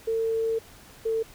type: tone pair in turn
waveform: sine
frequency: 450.3 / 448.4 Hz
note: A4 / A4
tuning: +40 / +33 cents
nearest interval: unison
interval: 7 cents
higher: first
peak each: -23 dBFS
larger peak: neither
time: 0.07-0.59 / 1.05-1.23 s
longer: first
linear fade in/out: 10 ms
effects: pink hiss -50 dBFS RMS until 1.34 s